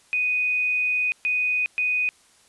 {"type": "tone bursts at uneven times", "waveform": "sine", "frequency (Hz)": 2489, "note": "D#7", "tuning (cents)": 0, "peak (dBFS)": -20, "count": 3, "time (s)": [[0.13, 1.12], [1.25, 1.66], [1.78, 2.09]], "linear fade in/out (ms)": 0, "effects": ["white hiss -57 dBFS RMS until 2.48 s", "resampled to 24000 Hz"]}